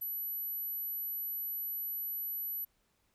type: tone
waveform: sine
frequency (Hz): 11840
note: F#9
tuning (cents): 0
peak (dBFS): -35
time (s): 0.01-2.65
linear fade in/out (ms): 10
effects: pink hiss -75 dBFS RMS until 3.14 s